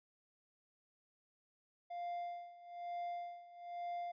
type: tone with tremolo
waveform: triangle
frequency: 698.5 Hz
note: F5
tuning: in tune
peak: -37 dBFS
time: 1.9-4.12 s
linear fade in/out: 10 ms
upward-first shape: sine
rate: 1.1 Hz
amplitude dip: 85%
effects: resampled to 11025 Hz